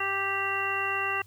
harmonic tone, 392 Hz, G4, in tune, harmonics 1 / 2 / 3 / 4 / 5 / 7, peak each -37 / -36 / -32 / -35 / -33 / -31 dBFS, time 0-1.22 s, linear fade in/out 5 ms, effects added 97 Hz sine -52 dBFS peak until 1.26 s + white hiss -61 dBFS RMS until 1.26 s

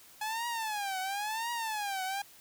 sawtooth tone with vibrato, 844 Hz, G#5, 28 cents sharp, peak -29 dBFS, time 0.21-2.22 s, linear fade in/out 5 ms, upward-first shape triangle, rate 0.96 Hz, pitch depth 220 cents each way, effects white hiss -56 dBFS RMS until 2.4 s

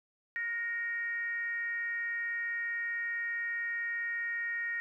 sine tone with frequency modulation, 1864.7 Hz, A#6, in tune, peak -32 dBFS, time 0.36-4.8 s, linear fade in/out 0 ms, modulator 438 Hz, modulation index 0.39, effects 12-bit

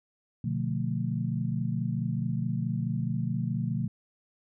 sine chord, B half-diminished seventh, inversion none, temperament just, 123.47 / 148.16 / 177.8 / 222.2 Hz, B2 / D3 / F3 / A3, 0 / +16 / +31 / +17 cents, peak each -31 / -33 / -33 / -34 dBFS, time 0.44-3.88 s, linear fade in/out 5 ms, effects none

